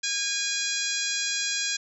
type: harmonic tone with a mistuned harmonic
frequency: 816 Hz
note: G#5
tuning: 31 cents flat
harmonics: 2 / 3 / 4 / 5 / 6 / 7 / 8 / 9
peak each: -34 / -34 / -34 / -34 / -34 / -34 / -34 / -34 dBFS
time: 0.03-1.77 s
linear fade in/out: 10 ms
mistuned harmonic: 4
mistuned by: +37 cents
effects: none